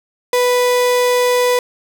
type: tone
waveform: 35% pulse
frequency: 493.9 Hz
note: B4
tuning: in tune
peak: -10 dBFS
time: 0.33-1.59 s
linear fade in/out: 2 ms
effects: none